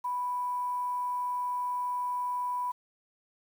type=tone with quantisation; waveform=sine; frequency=987.8 Hz; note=B5; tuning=in tune; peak=-29 dBFS; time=0.04-2.72 s; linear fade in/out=10 ms; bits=9; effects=none